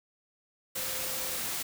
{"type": "tone in noise", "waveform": "sine", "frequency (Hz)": 521, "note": "C5", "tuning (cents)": -7, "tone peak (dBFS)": -45, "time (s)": [0.75, 1.38], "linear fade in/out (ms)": 10, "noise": "white", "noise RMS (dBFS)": -34, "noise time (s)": [0.75, 1.63], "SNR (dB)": -14, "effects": []}